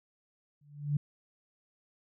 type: tone with exponential growth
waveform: sine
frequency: 145.8 Hz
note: D3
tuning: 12 cents flat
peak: -23 dBFS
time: 0.61-0.97 s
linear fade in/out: 5 ms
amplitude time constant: 78 ms
effects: none